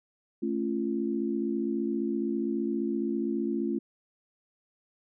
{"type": "chord", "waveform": "sine", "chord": "A augmented", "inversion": "none", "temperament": "just", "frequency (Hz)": [220, 275, 343.8], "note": ["A3", "C#4", "E#4"], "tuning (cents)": [0, -14, -27], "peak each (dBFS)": [-31, -32, -31], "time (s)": [0.42, 3.79], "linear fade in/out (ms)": 10, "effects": []}